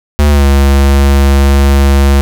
square tone with pitch glide, 73.42 to 69.3 Hz, D2 to C#2, 0 to 0 cents, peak -5 dBFS, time 0.19-2.21 s, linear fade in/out 0 ms, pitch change -100 cents, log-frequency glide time 0.29-0.45 s, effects none

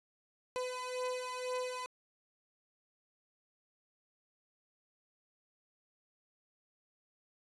30% pulse beating tone pair, 503 / 505 Hz, B4 / B4, +32 / +39 cents, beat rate 2 Hz, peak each -36 / -38 dBFS, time 0.56-1.86 s, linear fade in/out 0 ms, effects resampled to 24000 Hz

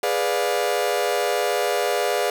40% pulse chord, G# diminished seventh, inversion none, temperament equal with one note detuned, 415.3 / 493.9 / 587.3 / 707 Hz, G#4 / B4 / D5 / F5, 0 / 0 / 0 / +21 cents, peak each -25 dBFS, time 0.03-2.3 s, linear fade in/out 2 ms, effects none

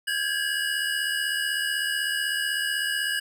square tone cluster, 1604 / 1680 / 2916 Hz, G6 / G#6 / F#7, +39 / +19 / -26 cents, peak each -30 dBFS, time 0.07-3.2 s, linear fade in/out 10 ms, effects none

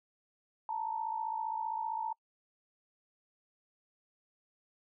sine tone pair together, 881.7 / 937 Hz, A5 / A#5, +3 / +9 cents, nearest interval minor second, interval 106 cents, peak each -35 / -38 dBFS, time 0.69-2.13 s, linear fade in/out 2 ms, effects noise-tail reverb RT60 0.1 s tail -26 dB re dry

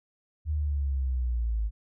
sine linear sweep, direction down, 77.78 to 51.91 Hz, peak -25 dBFS, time 0.45-1.71 s, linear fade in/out 50 ms, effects none

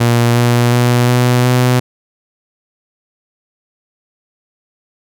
sawtooth tone with pitch steps, 118.8 / 120.32 / 121.86 / 123.42 / 124.99 Hz, A#2 / B2 / B2 / B2 / B2, +33 / -45 / -23 / -1 / +21 cents, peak -5 dBFS, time 0-1.8 s, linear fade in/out 10 ms, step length 360 ms, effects none

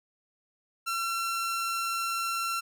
sawtooth tone, 1356 Hz, E6, 49 cents sharp, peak -25 dBFS, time 0.86-2.61 s, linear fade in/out 20 ms, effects none

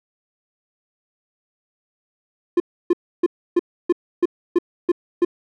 triangle tone bursts, 350 Hz, F4, 4 cents sharp, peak -10 dBFS, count 9, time 2.57-5.249 s, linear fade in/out 5 ms, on 31 ms, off 300 ms, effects none

